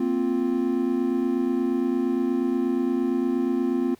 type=chord; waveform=triangle; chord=Bb suspended second; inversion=none; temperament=equal; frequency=233.1 / 261.6 / 349.2 Hz; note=Bb3 / C4 / F4; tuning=0 / 0 / 0 cents; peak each=-26 / -22 / -24 dBFS; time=0-3.95 s; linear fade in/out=5 ms; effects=pink hiss -57 dBFS RMS until 3.99 s